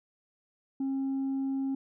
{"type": "tone", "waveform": "sine", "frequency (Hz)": 270, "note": "C#4", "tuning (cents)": -45, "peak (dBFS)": -26, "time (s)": [0.8, 1.75], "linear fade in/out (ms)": 5, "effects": ["tanh soft clip ceiling -27 dBFS"]}